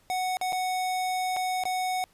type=tone with dropouts; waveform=square; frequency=740 Hz; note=F#5; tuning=in tune; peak=-27 dBFS; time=0.1-2.04 s; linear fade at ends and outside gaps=0 ms; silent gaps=0.37-0.413 / 0.523-0.529 / 1.364-1.368 / 1.637-1.654 s; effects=pink hiss -63 dBFS RMS until 2.13 s + resampled to 32000 Hz